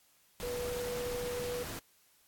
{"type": "tone in noise", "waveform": "sine", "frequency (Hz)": 488.7, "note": "B4", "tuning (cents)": -18, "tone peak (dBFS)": -35, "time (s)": [0.43, 1.63], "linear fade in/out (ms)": 0, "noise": "pink", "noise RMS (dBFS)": -42, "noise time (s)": [0.4, 1.79], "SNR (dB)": 4, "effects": ["white hiss -67 dBFS RMS until 2.27 s", "AAC 64 kbps"]}